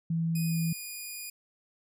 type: tone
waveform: sine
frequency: 164.81 Hz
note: E3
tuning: in tune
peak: -26 dBFS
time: 0.1-0.73 s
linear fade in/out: 5 ms
type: tone with pitch glide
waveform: 5% pulse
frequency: 2489 to 2450 Hz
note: D#7 to D#7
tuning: 0 to -27 cents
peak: -29 dBFS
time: 0.35-1.3 s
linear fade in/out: 5 ms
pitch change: -27 cents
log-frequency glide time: 0.48-0.56 s
effects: none